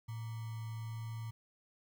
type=tone with sample-and-hold; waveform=sine; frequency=112.4 Hz; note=A2; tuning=37 cents sharp; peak=-39 dBFS; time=0.08-1.31 s; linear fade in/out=10 ms; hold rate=1050 Hz; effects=none